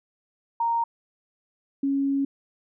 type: tone pair in turn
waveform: sine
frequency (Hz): 929 / 276.2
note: A#5 / C#4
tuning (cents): -6 / -6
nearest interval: octave + major sixth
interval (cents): 2100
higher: first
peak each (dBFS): -21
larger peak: neither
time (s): 0.6-0.84 / 1.83-2.25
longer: second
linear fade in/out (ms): 5
effects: none